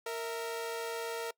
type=tone pair together; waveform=sawtooth; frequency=462.4 / 654 Hz; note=A#4 / E5; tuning=-14 / -14 cents; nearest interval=tritone; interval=600 cents; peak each=-32 / -39 dBFS; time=0.06-1.31 s; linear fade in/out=5 ms; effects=noise-tail reverb RT60 0.1 s tail -23 dB re dry